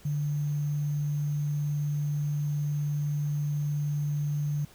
sine tone with sample-and-hold, 146.83 Hz, D3, in tune, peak -26 dBFS, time 0.05-4.65 s, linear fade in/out 5 ms, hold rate 6300 Hz, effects pink hiss -55 dBFS RMS until 4.74 s

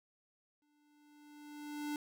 square tone with exponential growth, 295.4 Hz, D4, 10 cents sharp, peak -36 dBFS, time 0.62-1.96 s, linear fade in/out 1 ms, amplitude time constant 290 ms, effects none

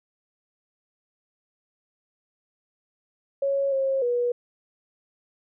sine tone with pitch steps, 553 / 538 / 484.6 Hz, C#5 / C5 / B4, -4 / +48 / -33 cents, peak -21 dBFS, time 3.42-4.32 s, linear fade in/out 5 ms, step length 300 ms, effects none

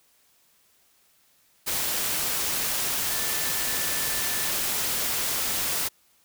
sine tone in noise, 1760 Hz, A6, in tune, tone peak -38 dBFS, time 3.09-4.51 s, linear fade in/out 20 ms, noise white, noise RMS -27 dBFS, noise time 1.66-5.89 s, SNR -14 dB, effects white hiss -63 dBFS RMS until 6.24 s

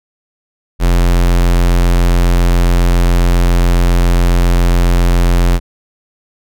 square tone, 43.65 Hz, F1, in tune, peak -8 dBFS, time 0.79-5.6 s, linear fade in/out 50 ms, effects none

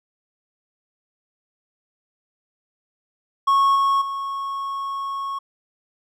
triangle tone with level steps, 1100 Hz, C#6, 14 cents flat, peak -12 / -14 / -23 dBFS, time 3.47-5.39 s, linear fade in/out 10 ms, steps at 3.75 / 4.01 s, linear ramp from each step 10 ms, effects none

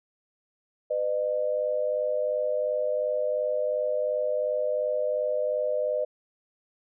sine tone pair together, 504.2 / 607 Hz, B4 / D#5, +36 / -43 cents, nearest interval minor third, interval 321 cents, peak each -28 / -26 dBFS, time 0.9-6.05 s, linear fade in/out 10 ms, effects none

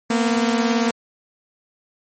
sawtooth beating tone pair, 229.9 / 247.9 Hz, A#3 / B3, -24 / +7 cents, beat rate 18 Hz, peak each -14 / -19 dBFS, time 0.1-0.91 s, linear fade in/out 5 ms, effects MP3 32 kbps

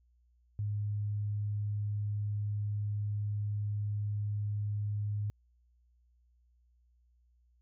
sine tone, 103.8 Hz, G#2, in tune, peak -31 dBFS, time 0.59-5.3 s, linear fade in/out 0 ms, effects added 60 Hz sine -65 dBFS peak until 7.61 s

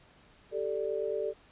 sine chord, G suspended second, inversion none, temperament just, 392 / 441 / 588 Hz, G4 / A4 / D5, 0 / +4 / +2 cents, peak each -35 / -33 / -35 dBFS, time 0.51-1.34 s, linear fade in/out 50 ms, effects pink hiss -60 dBFS RMS until 1.51 s + resampled to 8000 Hz

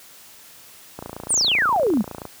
click train, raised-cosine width 1 ms, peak -18 dBFS, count 37, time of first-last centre 0.99-2.253 s, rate 28.5 Hz
sine exponential sweep, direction down, 10000 to 185.2 Hz, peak -16 dBFS, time 1.29-2.03 s, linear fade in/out 20 ms
effects white hiss -46 dBFS RMS until 2.4 s + high-pass 60 Hz 12 dB/octave

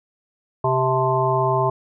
harmonic tone with a mistuned harmonic, 130.81 Hz, C3, in tune, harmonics 1 / 3 / 5 / 7 / 8, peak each -23 / -23 / -23 / -23 / -23 dBFS, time 0.64-1.7 s, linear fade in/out 5 ms, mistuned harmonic 7, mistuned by -61 cents, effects none

